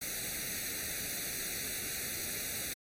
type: noise with comb filter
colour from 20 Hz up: white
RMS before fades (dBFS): -38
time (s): 0.01-2.74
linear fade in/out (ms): 10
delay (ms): 0.48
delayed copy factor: +0.95
effects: AAC 48 kbps